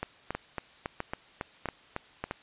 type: two click trains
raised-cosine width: 0.5 ms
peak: -17 / -17 dBFS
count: 9 / 4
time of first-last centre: 0.03-2.24 / 0.35-2.311 s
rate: 3.62 / 1.53 Hz
effects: white hiss -56 dBFS RMS until 2.42 s + resampled to 8000 Hz